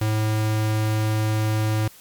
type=tone; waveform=square; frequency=108.3 Hz; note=A2; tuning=27 cents flat; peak=-20 dBFS; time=0.01-1.88 s; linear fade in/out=5 ms; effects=white hiss -48 dBFS RMS until 2 s + MP3 96 kbps